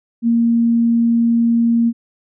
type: tone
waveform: sine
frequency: 232.7 Hz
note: A#3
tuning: 3 cents flat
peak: -11 dBFS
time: 0.22-1.93 s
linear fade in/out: 50 ms
effects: none